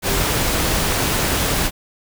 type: tone in noise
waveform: sine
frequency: 394.7 Hz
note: G4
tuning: 12 cents sharp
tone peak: -25 dBFS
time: 0.03-0.24 s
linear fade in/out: 50 ms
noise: pink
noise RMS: -19 dBFS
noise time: 0.02-1.71 s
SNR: -9 dB
effects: none